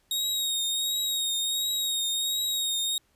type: tone with vibrato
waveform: sawtooth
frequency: 3753 Hz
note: A#7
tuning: 11 cents sharp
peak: -23 dBFS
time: 0.11-2.98 s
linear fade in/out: 2 ms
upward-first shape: triangle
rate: 1.4 Hz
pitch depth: 40 cents each way
effects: pink hiss -68 dBFS RMS until 3.15 s + resampled to 32000 Hz